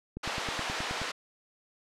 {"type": "click train", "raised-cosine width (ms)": 3, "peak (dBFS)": -24, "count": 9, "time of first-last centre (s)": [0.17, 1.017], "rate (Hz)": 9.45}
{"type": "band-pass noise", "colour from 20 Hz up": "pink", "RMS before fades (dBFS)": -35, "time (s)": [0.23, 1.12], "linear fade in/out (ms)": 10, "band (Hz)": [650, 4900], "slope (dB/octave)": 12}
{"effects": ["low-pass 11000 Hz 12 dB/octave"]}